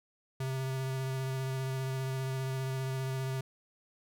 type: tone with vibrato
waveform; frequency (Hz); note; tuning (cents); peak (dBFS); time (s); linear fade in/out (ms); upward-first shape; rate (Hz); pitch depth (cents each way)
square; 132.2; C3; +18; -33; 0.4-3.41; 5; square; 15; 11
effects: none